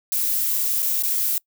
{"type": "noise with dropouts", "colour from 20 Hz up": "violet", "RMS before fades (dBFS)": -22, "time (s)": [0.12, 1.38], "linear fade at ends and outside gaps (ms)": 1, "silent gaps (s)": [[0.822, 0.826], [1.024, 1.034]], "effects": ["noise-tail reverb RT60 0.1 s tail -25 dB re dry"]}